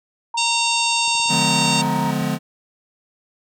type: tone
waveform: sine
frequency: 932.3 Hz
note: A#5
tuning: in tune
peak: -22 dBFS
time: 0.34-2.11 s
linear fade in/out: 5 ms
type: harmonic tone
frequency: 916 Hz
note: A#5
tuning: 31 cents flat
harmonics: 3 / 4 / 5 / 6 / 7 / 8 / 9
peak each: -22 / -24 / -25 / -30 / -30 / -30 / -28 dBFS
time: 0.37-1.82 s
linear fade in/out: 10 ms
type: clicks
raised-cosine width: 2 ms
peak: -31 dBFS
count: 9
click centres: 1.079 / 1.152 / 1.2 / 1.259 / 1.662 / 1.857 / 1.992 / 2.047 / 2.217 s
type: chord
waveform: square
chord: D diminished seventh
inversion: none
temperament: just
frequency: 146.83 / 176.2 / 211.4 / 253.7 Hz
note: D3 / F3 / Ab3 / Cb4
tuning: 0 / +16 / +31 / +47 cents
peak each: -26 dBFS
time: 1.28-2.39 s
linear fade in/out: 50 ms
effects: none

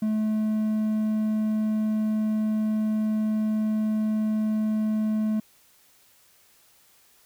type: tone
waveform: triangle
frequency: 215.9 Hz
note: A3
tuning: 33 cents flat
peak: -20 dBFS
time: 0.02-5.4 s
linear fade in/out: 5 ms
effects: white hiss -59 dBFS RMS until 7.25 s

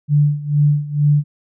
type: tone with tremolo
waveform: sine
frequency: 146.83 Hz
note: D3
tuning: in tune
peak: -9 dBFS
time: 0.08-1.24 s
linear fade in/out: 50 ms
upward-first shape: sine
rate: 2.2 Hz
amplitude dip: 85%
effects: none

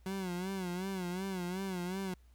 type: tone with vibrato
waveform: 30% pulse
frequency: 185 Hz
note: F#3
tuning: in tune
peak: -33 dBFS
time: 0.06-2.14 s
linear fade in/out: 2 ms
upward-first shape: sine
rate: 2.7 Hz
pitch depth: 93 cents each way
effects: added 60 Hz sine -58 dBFS peak until 2.34 s + pink hiss -73 dBFS RMS until 2.34 s

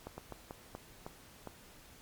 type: slowing click train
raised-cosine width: 1 ms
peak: -28 dBFS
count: 7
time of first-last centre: 0.07-1.473 s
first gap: 110 ms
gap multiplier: 1.3
effects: pink hiss -57 dBFS RMS until 2.01 s + MP3 96 kbps

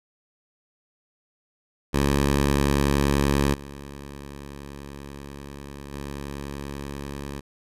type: tone with level steps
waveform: 10% pulse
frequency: 70.3 Hz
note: C#2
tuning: 25 cents sharp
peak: -11 / -29 / -24 dBFS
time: 1.93-7.41 s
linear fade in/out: 20 ms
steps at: 3.53 / 5.92 s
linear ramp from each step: 20 ms
effects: resampled to 32000 Hz

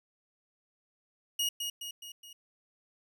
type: tone with echo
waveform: sawtooth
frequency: 2879 Hz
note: F#7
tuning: 48 cents flat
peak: -25 dBFS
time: 1.39-1.49 s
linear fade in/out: 5 ms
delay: 210 ms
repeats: 4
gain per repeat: -5 dB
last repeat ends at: 2.33 s
effects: none

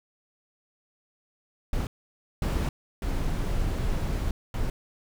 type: noise bursts at uneven times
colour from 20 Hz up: brown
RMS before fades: -27 dBFS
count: 4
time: 1.73-1.87 / 2.42-2.69 / 3.02-4.31 / 4.54-4.7 s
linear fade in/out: 2 ms
effects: none

